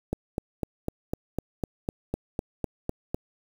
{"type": "click train", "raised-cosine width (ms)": 2, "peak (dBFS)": -14, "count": 13, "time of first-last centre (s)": [0.13, 3.145], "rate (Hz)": 3.98, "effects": ["7-bit"]}